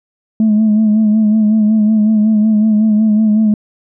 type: tone with vibrato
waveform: sine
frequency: 215.2 Hz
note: A3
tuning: 38 cents flat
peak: -6 dBFS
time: 0.4-3.54 s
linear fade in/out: 2 ms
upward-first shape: sine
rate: 5.4 Hz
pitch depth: 45 cents each way
effects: tanh soft clip ceiling -5 dBFS